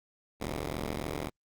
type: tone pair together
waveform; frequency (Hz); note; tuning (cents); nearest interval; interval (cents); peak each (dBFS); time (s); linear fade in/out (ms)
5% pulse; 43.66 / 73.42; F1 / D2; 0 / 0; major sixth; 900; -25; 0.4-1.3; 20
effects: Opus 48 kbps